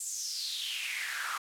pink noise with high-pass filter sweep, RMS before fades -36 dBFS, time 0-1.38 s, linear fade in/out 5 ms, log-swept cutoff 7900 to 1200 Hz, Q 5.7, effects low-pass 12000 Hz 12 dB/octave

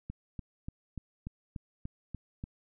click train, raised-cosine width 5 ms, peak -26 dBFS, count 9, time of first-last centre 0.1-2.439 s, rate 3.42 Hz, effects none

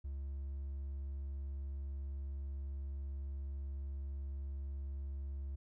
triangle tone with hard clipping, 69.1 Hz, C#2, 5 cents flat, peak -40 dBFS, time 0.04-5.56 s, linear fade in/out 10 ms, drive 5 dB, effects none

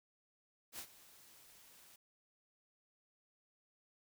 white noise with ADSR envelope, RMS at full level -45 dBFS, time 0.72-1.96 s, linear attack 67 ms, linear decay 75 ms, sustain -17 dB, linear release 4 ms, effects none

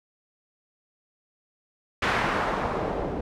white noise with low-pass filter sweep, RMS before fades -27 dBFS, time 2.02-3.21 s, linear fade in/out 5 ms, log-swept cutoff 1900 to 460 Hz, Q 1.1, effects none

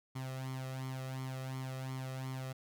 sawtooth tone with flanger, 131.1 Hz, C3, 4 cents sharp, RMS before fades -41 dBFS, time 0.15-2.53 s, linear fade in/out 10 ms, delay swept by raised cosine 0.92 to 1.6 ms, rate 2.8 Hz, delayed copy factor +0.7, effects none

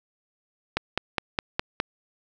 click train, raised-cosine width 0.3 ms, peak -7 dBFS, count 6, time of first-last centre 0.77-1.801 s, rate 4.85 Hz, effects none

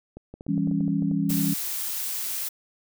clicks, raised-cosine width 2 ms, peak -26 dBFS, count 12, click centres 0.17 / 0.34 / 0.409 / 0.466 / 0.578 / 0.674 / 0.713 / 0.807 / 0.88 / 1.024 / 1.114 / 1.305 s
sine chord, C# diminished, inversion first, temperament just, 166.31 / 199.57 / 277.2 Hz, E3 / G3 / C#4, +16 / +31 / 0 cents, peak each -26 dBFS, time 0.48-1.54 s, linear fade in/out 10 ms
blue noise, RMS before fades -30 dBFS, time 1.29-2.49 s, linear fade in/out 10 ms
effects none

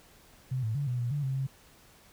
sine tone with pitch steps, 129 / 110.3 / 142.9 / 123.6 / 120.3 / 145.5 / 133.2 / 134.4 Hz, C3 / A2 / D3 / B2 / B2 / D3 / C3 / C3, -24 / +5 / -47 / +2 / -45 / -16 / +31 / +47 cents, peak -28 dBFS, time 0.51-1.47 s, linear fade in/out 10 ms, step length 120 ms, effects pink hiss -58 dBFS RMS until 2.12 s

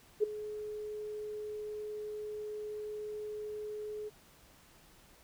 sine tone with ADSR envelope, 423.5 Hz, G#4, 34 cents sharp, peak -22 dBFS, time 0.2-4.1 s, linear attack 34 ms, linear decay 9 ms, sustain -16 dB, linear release 24 ms, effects pink hiss -61 dBFS RMS until 5.23 s

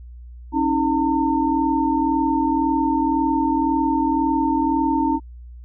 sine tone cluster, 274.7 / 316.6 / 907 Hz, C#4 / D#4 / A#5, -16 / +30 / -48 cents, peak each -21 dBFS, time 0.52-5.2 s, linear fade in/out 50 ms, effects added 60 Hz sine -36 dBFS peak until 5.64 s

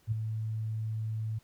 sine tone with ADSR envelope, 110 Hz, A2, in tune, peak -24 dBFS, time 0.07-1.39 s, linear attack 48 ms, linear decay 10 ms, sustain -7 dB, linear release 11 ms, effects pink hiss -66 dBFS RMS until 1.43 s

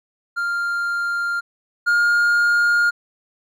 triangle tone pair in turn, 1396.9 / 1417.2 Hz, F6 / F6, 0 / +25 cents, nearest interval unison, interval 25 cents, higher second, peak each -18 / -12 dBFS, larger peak second, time 0.36-1.41 / 1.86-2.91 s, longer neither, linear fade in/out 20 ms, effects none

